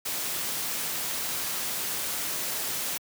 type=noise; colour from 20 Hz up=white; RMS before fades=-31 dBFS; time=0.05-2.98 s; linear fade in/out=10 ms; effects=high-pass 100 Hz 12 dB/octave